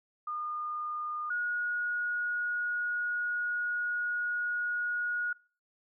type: tone pair in turn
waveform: sine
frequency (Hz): 1217 / 1447.3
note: D#6 / F#6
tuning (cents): -39 / -39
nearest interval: minor third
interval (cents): 300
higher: second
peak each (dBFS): -33 / -29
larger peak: second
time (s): 0.27-1.3 / 1.3-5.33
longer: second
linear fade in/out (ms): 5
effects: noise-tail reverb RT60 0.4 s tail -24 dB re dry